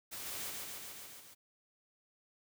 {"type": "noise with echo", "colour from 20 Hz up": "white", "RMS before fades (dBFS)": -44, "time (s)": [0.11, 0.51], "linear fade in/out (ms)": 20, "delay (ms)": 140, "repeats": 6, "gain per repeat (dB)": -2, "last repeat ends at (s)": 1.35, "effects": []}